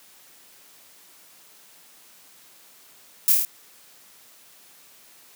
violet noise with echo, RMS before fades -17 dBFS, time 3.28-3.32 s, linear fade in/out 0 ms, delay 26 ms, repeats 5, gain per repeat -2 dB, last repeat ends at 3.45 s, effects white hiss -52 dBFS RMS until 5.35 s + high-pass 150 Hz 12 dB/octave

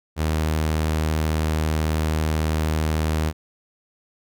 sawtooth tone, 78.2 Hz, D#2, 9 cents sharp, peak -16 dBFS, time 0.16-3.33 s, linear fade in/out 50 ms, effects none

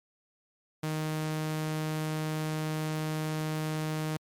sawtooth tone, 155.56 Hz, D#3, in tune, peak -26 dBFS, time 0.83-4.17 s, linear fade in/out 5 ms, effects MP3 96 kbps

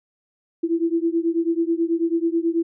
sine beating tone pair, 329.6 / 338.8 Hz, E4 / E4, 0 / +48 cents, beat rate 9.2 Hz, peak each -21 / -22 dBFS, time 0.63-2.63 s, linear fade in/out 10 ms, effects none

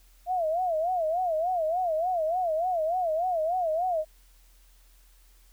sine tone with vibrato, 680 Hz, F5, 46 cents flat, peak -24 dBFS, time 0.26-4.05 s, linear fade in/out 50 ms, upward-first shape sine, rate 3.4 Hz, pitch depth 160 cents each way, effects added 42 Hz sine -55 dBFS peak until 5.52 s + white hiss -63 dBFS RMS until 5.52 s

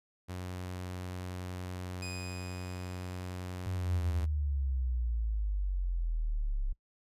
sawtooth tone, 91 Hz, F#2, 28 cents flat, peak -34 dBFS, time 0.28-4.26 s, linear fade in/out 20 ms
20% pulse tone with exponential decay, 2489 Hz, D#7, in tune, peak -35 dBFS, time 2.02-4 s, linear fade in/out 5 ms, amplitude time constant 430 ms
sine exponential sweep, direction down, 94 to 33.13 Hz, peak -29 dBFS, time 3.66-6.73 s, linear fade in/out 10 ms
effects noise-tail reverb RT60 0.1 s tail -23 dB re dry + resampled to 32000 Hz

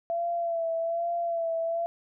sine tone with vibrato, 673 Hz, E5, 36 cents sharp, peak -26 dBFS, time 0.1-1.86 s, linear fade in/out 0 ms, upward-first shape sine, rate 1.2 Hz, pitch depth 37 cents each way, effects none

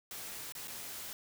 white noise with dropouts, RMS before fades -44 dBFS, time 0.11-1.13 s, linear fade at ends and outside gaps 1 ms, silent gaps 0.522-0.551 / 0.674-0.68 s, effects none

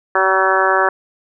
harmonic tone with a mistuned harmonic, 190.3 Hz, F#3, 49 cents sharp, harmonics 2 / 3 / 4 / 5 / 6 / 7 / 8 / 9, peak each -20 / -20 / -20 / -20 / -20 / -20 / -20 / -20 dBFS, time 0.15-0.89 s, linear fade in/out 2 ms, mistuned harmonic 6, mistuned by -17 cents, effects none

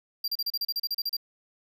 square tone bursts, 4745 Hz, D8, 17 cents sharp, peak -27 dBFS, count 13, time 0.24-1.168 s, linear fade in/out 5 ms, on 40 ms, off 34 ms, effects none

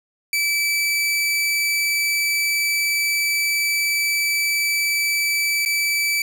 sawtooth tone with dropouts, 2311 Hz, D7, 28 cents flat, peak -15 dBFS, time 0.33-6.22 s, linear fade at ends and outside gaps 2 ms, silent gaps 5.651-5.659 s, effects none

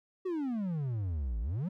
triangle exponential two-way sweep, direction down then up, 385.2 to 51.91 to 200.8 Hz, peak -29 dBFS, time 0.25-1.69 s, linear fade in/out 10 ms, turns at 1.4 s, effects none

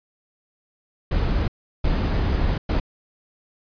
brown noise bursts at uneven times, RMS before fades -21 dBFS, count 3, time 1.11-1.48 / 1.84-2.58 / 2.69-2.8 s, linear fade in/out 5 ms, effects resampled to 11025 Hz

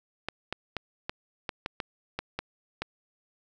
clicks, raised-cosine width 0.3 ms, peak -15 dBFS, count 10, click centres 0.286 / 0.526 / 0.767 / 1.095 / 1.492 / 1.661 / 1.802 / 2.19 / 2.39 / 2.82 s, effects none

